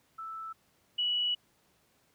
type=tone pair in turn; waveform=sine; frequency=1318.5 / 2939 Hz; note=E6 / F#7; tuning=0 / -12 cents; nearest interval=octave + major second; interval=1388 cents; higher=second; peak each=-38 / -27 dBFS; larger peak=second; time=0.18-0.53 / 0.98-1.35 s; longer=second; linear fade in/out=10 ms; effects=pink hiss -69 dBFS RMS until 2.14 s + high-pass 80 Hz 12 dB/octave